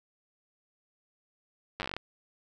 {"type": "slowing click train", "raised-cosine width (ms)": 0.3, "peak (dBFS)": -18, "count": 11, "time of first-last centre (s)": [1.8, 1.966], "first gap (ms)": 9, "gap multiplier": 1.13, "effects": []}